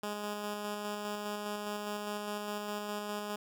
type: tone with tremolo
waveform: 10% pulse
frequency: 207.7 Hz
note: G#3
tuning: in tune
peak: -27 dBFS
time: 0.03-3.36 s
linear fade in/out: 5 ms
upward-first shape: square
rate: 4.9 Hz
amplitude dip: 25%
effects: none